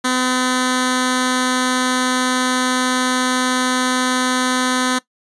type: tone with notch filter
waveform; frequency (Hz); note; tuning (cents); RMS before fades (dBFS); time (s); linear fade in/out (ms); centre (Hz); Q
10% pulse; 253.8; B3; +47; -18; 0.04-4.99; 10; 640; 0.9
effects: noise-tail reverb RT60 0.1 s tail -18 dB re dry + resampled to 24000 Hz